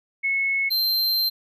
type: tone pair in turn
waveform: sine / square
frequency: 2192 / 4138 Hz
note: C#7 / C8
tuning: -20 / -20 cents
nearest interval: major seventh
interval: 1100 cents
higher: second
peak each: -20 dBFS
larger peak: neither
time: 0.23-0.7 / 0.7-1.3 s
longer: second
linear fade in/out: 20 ms
effects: none